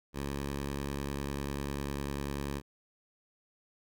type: tone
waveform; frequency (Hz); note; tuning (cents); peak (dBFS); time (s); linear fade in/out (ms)
10% pulse; 70.1; C#2; +20; -26; 0.13-2.62; 50
effects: none